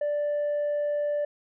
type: tone with tanh clipping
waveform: sine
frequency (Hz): 587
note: D5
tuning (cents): -1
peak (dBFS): -25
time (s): 0.01-1.25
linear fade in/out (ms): 5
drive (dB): 1
effects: none